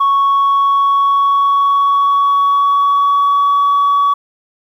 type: tone with pitch glide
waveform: sine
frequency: 1109 to 1133 Hz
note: C#6 to C#6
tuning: 0 to +37 cents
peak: -7 dBFS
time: 0-4.14 s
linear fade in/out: 10 ms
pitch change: +37 cents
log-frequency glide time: 0.14-3.56 s
effects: tanh soft clip ceiling -7 dBFS + 8-bit